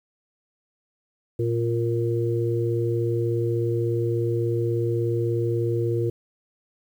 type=harmonic tone; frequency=116.54 Hz; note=A#2; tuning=in tune; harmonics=1 / 3 / 4; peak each=-24 / -25 / -28 dBFS; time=1.39-6.1 s; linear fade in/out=5 ms; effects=9-bit